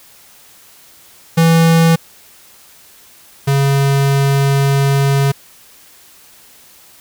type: tone pair in turn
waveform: square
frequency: 164.81 / 138.59 Hz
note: E3 / C#3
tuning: 0 / 0 cents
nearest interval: minor third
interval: 300 cents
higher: first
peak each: -8 / -11 dBFS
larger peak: first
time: 1.37-1.96 / 3.47-5.32 s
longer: second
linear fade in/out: 10 ms
effects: white hiss -44 dBFS RMS until 7 s

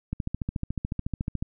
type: click train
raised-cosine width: 5 ms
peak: -16 dBFS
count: 19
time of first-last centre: 0.13-1.425 s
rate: 13.9 Hz
effects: none

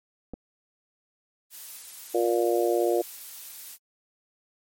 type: clicks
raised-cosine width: 2 ms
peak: -24 / -27 dBFS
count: 2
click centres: 0.336 / 0.34 s
type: noise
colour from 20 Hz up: blue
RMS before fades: -41 dBFS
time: 1.5-3.78 s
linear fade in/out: 50 ms
type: harmonic tone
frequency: 117.6 Hz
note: A#2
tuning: 16 cents sharp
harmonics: 3 / 4 / 5 / 6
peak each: -24 / -26 / -28 / -30 dBFS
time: 2.14-3.02 s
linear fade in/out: 10 ms
effects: MP3 64 kbps

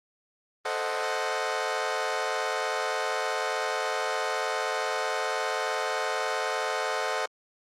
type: chord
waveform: 20% pulse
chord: A diminished seventh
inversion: none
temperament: equal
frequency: 440 / 523.3 / 622.3 / 740 Hz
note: A4 / C5 / Eb5 / Gb5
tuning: 0 / 0 / 0 / 0 cents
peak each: -28 dBFS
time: 0.65-7.26 s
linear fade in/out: 5 ms
effects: low-pass 7000 Hz 12 dB/octave + Opus 24 kbps

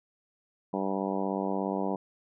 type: harmonic tone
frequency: 96.9 Hz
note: G2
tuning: 20 cents flat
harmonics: 2 / 3 / 4 / 5 / 6 / 7 / 8 / 9 / 10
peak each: -33 / -35 / -36 / -37 / -38 / -38 / -39 / -40 / -40 dBFS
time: 0.73-1.96 s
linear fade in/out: 5 ms
effects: none

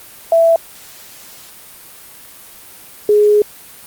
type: tone pair in turn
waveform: sine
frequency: 663 / 417.7 Hz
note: E5 / G#4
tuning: +10 / +10 cents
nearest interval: minor sixth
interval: 800 cents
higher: first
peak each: -7 dBFS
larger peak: neither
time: 0.32-0.56 / 3.09-3.42 s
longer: second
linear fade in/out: 2 ms
effects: white hiss -38 dBFS RMS until 3.86 s + Opus 32 kbps

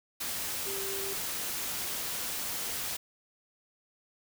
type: tone in noise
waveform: sine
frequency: 392 Hz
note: G4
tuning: in tune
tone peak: -38 dBFS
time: 0.66-1.14 s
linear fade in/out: 10 ms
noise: white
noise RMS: -35 dBFS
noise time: 0.2-2.97 s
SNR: -6 dB
effects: none

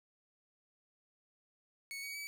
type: tone with pitch steps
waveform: sawtooth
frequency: 2217 / 2252 / 2287 Hz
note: C#7 / C#7 / D7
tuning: 0 / +27 / -47 cents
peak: -38 dBFS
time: 1.91-2.27 s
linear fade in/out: 0 ms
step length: 120 ms
effects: none

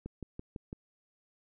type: click train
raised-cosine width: 3 ms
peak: -27 dBFS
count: 5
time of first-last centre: 0.06-0.729 s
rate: 5.98 Hz
effects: none

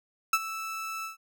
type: tone with ADSR envelope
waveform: 30% pulse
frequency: 1316 Hz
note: E6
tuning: 3 cents flat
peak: -16 dBFS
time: 0.33-1.17 s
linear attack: 4 ms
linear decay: 46 ms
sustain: -15 dB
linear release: 130 ms
effects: none

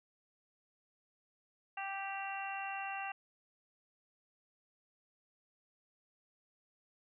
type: harmonic tone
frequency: 391.6 Hz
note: G4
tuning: 2 cents flat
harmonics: 2 / 3 / 4 / 5 / 6 / 7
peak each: -41 / -48 / -47 / -49 / -55 / -44 dBFS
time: 1.77-3.12 s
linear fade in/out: 5 ms
effects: none

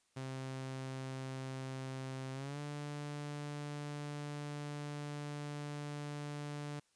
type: tone with pitch glide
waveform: sawtooth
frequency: 132 to 146.46 Hz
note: C3 to D3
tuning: +16 to -4 cents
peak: -37 dBFS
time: 0.16-6.8 s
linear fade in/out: 10 ms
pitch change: +180 cents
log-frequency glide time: 2.33-2.59 s
effects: white hiss -75 dBFS RMS until 6.95 s + resampled to 22050 Hz

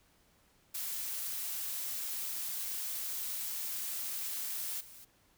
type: noise with level steps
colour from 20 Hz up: blue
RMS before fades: -38 / -53 dBFS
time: 0.74-5.05 s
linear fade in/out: 10 ms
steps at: 4.8 s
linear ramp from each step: 10 ms
effects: pink hiss -68 dBFS RMS until 5.37 s

